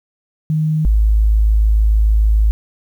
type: tone pair in turn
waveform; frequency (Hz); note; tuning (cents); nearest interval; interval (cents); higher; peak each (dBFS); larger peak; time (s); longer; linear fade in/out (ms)
sine; 155.7 / 53.42; D#3 / G#1; +2 / +50; octave + perfect fifth; 1852; first; -13 / -9; second; 0.5-0.85 / 0.85-2.51; second; 0
effects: 8-bit